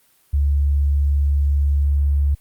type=tone; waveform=sine; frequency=71.2 Hz; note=C#2; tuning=47 cents sharp; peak=-14 dBFS; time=0.33-2.35 s; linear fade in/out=10 ms; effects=white hiss -58 dBFS RMS until 2.4 s + Opus 32 kbps